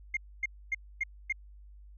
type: tone bursts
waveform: sine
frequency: 2124 Hz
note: C7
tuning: 25 cents sharp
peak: -26 dBFS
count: 5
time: 0.14-1.325 s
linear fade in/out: 5 ms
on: 29 ms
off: 260 ms
effects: tanh soft clip ceiling -24 dBFS + added 50 Hz sine -49 dBFS peak until 1.97 s